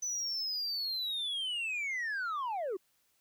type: linear sweep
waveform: sine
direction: down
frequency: 6050 to 345.3 Hz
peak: -30 dBFS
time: 0.02-2.77 s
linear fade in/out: 10 ms
effects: tanh soft clip ceiling -32 dBFS + white hiss -73 dBFS RMS until 3.2 s